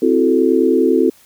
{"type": "chord", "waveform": "sine", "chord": "F# half-diminished seventh", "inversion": "second", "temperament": "equal", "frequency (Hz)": [261.6, 329.6, 370, 440], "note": ["C4", "E4", "F#4", "A4"], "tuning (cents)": [0, 0, 0, 0], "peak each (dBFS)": -16, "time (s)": [0.02, 1.1], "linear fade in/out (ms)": 5, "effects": ["white hiss -49 dBFS RMS until 1.25 s"]}